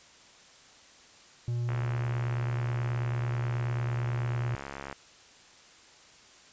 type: tone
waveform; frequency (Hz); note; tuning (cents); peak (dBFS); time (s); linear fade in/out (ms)
triangle; 119.7; A#2; +46; -26; 1.48-4.55; 0
type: click train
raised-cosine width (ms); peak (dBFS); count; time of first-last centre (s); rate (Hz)
0.5; -23; 225; 1.69-4.927; 69.2
effects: white hiss -55 dBFS RMS until 6.52 s + resampled to 16000 Hz